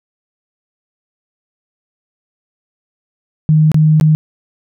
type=tone with dropouts; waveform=sine; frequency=155 Hz; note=D#3; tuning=6 cents flat; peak=-6 dBFS; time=3.49-4.15 s; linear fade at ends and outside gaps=0 ms; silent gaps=3.717-3.744 / 3.999-4.011 s; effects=none